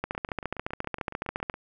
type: two click trains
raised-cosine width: 0.5 ms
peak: -24 / -14 dBFS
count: 11 / 22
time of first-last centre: 0.15-1.541 / 0.04-1.498 s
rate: 7.19 / 14.4 Hz
effects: none